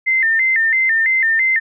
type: tone with vibrato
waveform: sine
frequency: 1935 Hz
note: B6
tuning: 36 cents flat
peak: -12 dBFS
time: 0.06-1.6 s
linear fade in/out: 20 ms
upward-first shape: square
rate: 3 Hz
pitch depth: 120 cents each way
effects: none